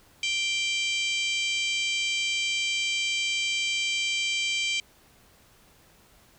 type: harmonic tone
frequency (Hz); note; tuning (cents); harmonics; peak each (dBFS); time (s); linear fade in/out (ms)
784; G5; 0; 3 / 4 / 5 / 6 / 7 / 8 / 9 / 10; -28 / -29 / -40 / -37 / -43 / -39 / -41 / -40; 0.23-4.8; 2
effects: pink hiss -58 dBFS RMS until 6.38 s